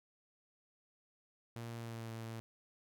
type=tone with pitch glide; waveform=sawtooth; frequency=116.54 to 113.42 Hz; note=A#2 to A#2; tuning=0 to -47 cents; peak=-39 dBFS; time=1.56-2.4 s; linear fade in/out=0 ms; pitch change=-47 cents; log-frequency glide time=1.74-2.1 s; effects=none